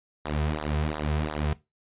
sawtooth tone with flanger, 75.8 Hz, D#2, 45 cents flat, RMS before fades -28 dBFS, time 0.25-1.53 s, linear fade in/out 0 ms, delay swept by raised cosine 0.36 to 3.66 ms, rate 2.8 Hz, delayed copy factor -0.95, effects noise-tail reverb RT60 0.2 s tail -17 dB re dry + resampled to 8000 Hz

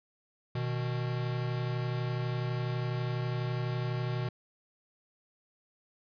square tone pair together, 123.4 / 155.47 Hz, B2 / D#3, -1 / -1 cents, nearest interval major third, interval 400 cents, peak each -32 / -38 dBFS, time 0.55-4.29 s, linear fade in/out 5 ms, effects resampled to 11025 Hz

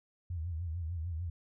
sine tone with vibrato, 83.7 Hz, E2, 27 cents sharp, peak -34 dBFS, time 0.3-1.3 s, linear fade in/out 5 ms, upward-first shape triangle, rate 6.7 Hz, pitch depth 150 cents each way, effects none

